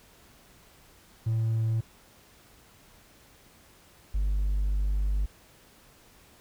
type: tone pair in turn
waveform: triangle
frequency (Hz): 112.2 / 49.98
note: A2 / G1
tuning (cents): +34 / +34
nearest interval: octave + major second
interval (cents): 1400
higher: first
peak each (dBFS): -21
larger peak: neither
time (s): 1.26-1.81 / 4.14-5.26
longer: second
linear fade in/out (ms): 10
effects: tanh soft clip ceiling -19 dBFS + pink hiss -57 dBFS RMS until 6.4 s